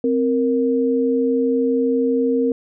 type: tone pair together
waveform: sine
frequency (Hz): 261.6 / 466.2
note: C4 / A#4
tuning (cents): 0 / 0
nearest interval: minor seventh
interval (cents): 1000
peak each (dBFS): -18 / -18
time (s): 0.04-2.52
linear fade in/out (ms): 2
effects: none